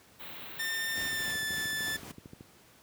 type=band-stop noise; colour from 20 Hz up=white; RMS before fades=-44 dBFS; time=0.19-1.33 s; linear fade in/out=20 ms; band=4100 to 15000 Hz; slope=96 dB/octave
type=tone with pitch glide; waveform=sawtooth; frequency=1804 to 1752.6 Hz; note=A6 to A6; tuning=+43 to -7 cents; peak=-28 dBFS; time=0.59-1.97 s; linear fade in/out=10 ms; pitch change=-50 cents; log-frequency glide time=1.05-1.36 s
type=noise with tremolo; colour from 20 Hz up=pink; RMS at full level=-42 dBFS; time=0.95-2.12 s; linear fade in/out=10 ms; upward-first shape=triangle; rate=3.5 Hz; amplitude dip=55%
type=click train; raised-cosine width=3 ms; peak=-32 dBFS; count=20; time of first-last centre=0.98-2.409 s; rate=13.3 Hz
effects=pink hiss -59 dBFS RMS until 2.82 s + high-pass 80 Hz 12 dB/octave